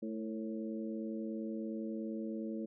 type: harmonic tone with a mistuned harmonic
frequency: 110 Hz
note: A2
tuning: in tune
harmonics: 2 / 3 / 4 / 5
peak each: -39 / -42 / -47 / -48 dBFS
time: 0.02-2.66 s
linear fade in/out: 10 ms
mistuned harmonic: 4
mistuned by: +50 cents
effects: none